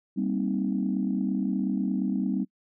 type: chord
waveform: sine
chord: C minor seventh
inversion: second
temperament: equal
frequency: 196 / 233.1 / 261.6 / 311.1 Hz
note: G3 / Bb3 / C4 / Eb4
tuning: 0 / 0 / 0 / 0 cents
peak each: -27 / -32 / -29 / -33 dBFS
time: 0.16-2.45 s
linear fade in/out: 20 ms
effects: noise-tail reverb RT60 0.1 s tail -26 dB re dry + tanh soft clip ceiling -15 dBFS